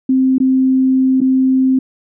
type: tone with dropouts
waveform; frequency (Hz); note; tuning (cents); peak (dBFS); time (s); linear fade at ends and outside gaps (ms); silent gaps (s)
sine; 261.6; C4; 0; -9; 0.09-1.79; 5; 0.383-0.401 / 1.206-1.214
effects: none